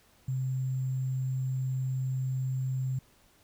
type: tone with sample-and-hold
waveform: sine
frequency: 130.81 Hz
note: C3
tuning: in tune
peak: -28 dBFS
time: 0.28-2.99 s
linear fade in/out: 5 ms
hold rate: 7350 Hz
effects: pink hiss -63 dBFS RMS until 3.43 s

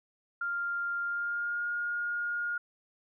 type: tone with pitch glide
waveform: sine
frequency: 1396.9 to 1424.6 Hz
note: F6 to F6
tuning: 0 to +34 cents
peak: -30 dBFS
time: 0.41-2.58 s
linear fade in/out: 5 ms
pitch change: +34 cents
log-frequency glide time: 1.03-1.66 s
effects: none

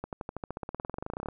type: accelerating click train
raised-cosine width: 1 ms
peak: -21 dBFS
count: 25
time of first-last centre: 0.04-1.286 s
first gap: 88 ms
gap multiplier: 0.95
effects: none

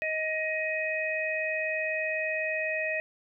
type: harmonic tone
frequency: 628 Hz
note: D#5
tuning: 16 cents sharp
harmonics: 1 / 3 / 4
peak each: -32 / -32 / -32 dBFS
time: 0.02-3 s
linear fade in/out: 0 ms
effects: none

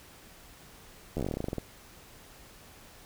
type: slowing click train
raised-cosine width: 2 ms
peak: -19 dBFS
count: 16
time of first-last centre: 1.17-1.583 s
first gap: 12 ms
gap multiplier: 1.11
effects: pink hiss -53 dBFS RMS until 3.05 s

